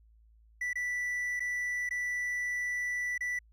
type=tone with dropouts; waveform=triangle; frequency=1969 Hz; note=B6; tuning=6 cents flat; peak=-29 dBFS; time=0.61-3.39 s; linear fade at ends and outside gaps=5 ms; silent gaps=0.732-0.755 / 1.396-1.403 / 1.892-1.908 / 3.179-3.207 s; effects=added 55 Hz sine -58 dBFS peak until 3.52 s